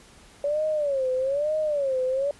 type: tone with vibrato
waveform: sine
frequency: 564 Hz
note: C#5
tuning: 30 cents sharp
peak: -22 dBFS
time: 0.44-2.31 s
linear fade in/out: 2 ms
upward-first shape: sine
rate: 1.1 Hz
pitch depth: 170 cents each way
effects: pink hiss -52 dBFS RMS until 2.39 s + resampled to 24000 Hz